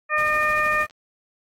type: harmonic tone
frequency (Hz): 608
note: D#5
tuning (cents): -40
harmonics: 1 / 2 / 3 / 4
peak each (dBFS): -28 / -22 / -22 / -26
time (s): 0.09-0.87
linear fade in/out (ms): 50
type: noise with tremolo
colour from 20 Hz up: pink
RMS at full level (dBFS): -38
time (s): 0.18-0.86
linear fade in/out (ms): 0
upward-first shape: triangle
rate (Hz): 13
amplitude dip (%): 55
type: clicks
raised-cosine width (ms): 0.2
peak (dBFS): -30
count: 2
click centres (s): 0.898 / 0.909
effects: AAC 48 kbps